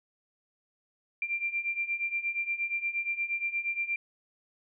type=beating tone pair; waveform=sine; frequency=2366 / 2374.5 Hz; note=D7 / D7; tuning=+12 / +18 cents; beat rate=8.5 Hz; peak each=-34 / -31 dBFS; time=1.22-3.96 s; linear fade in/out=2 ms; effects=none